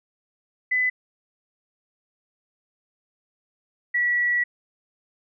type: tone pair in turn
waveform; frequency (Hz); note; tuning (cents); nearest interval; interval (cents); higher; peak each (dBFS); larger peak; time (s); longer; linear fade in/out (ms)
sine; 2006 / 1939.9; B6 / B6; +26 / -32; minor second; 58; first; -19; neither; 0.71-0.9 / 3.94-4.44; second; 10
effects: none